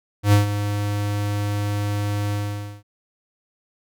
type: tone with ADSR envelope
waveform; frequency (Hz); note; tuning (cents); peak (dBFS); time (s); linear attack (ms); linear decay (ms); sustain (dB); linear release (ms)
square; 102.8; G#2; -17; -11; 0.23-2.83; 97; 130; -11; 500
effects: none